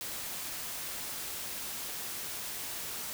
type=noise; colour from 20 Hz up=white; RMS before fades=-39 dBFS; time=0.01-3.13 s; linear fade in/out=0 ms; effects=none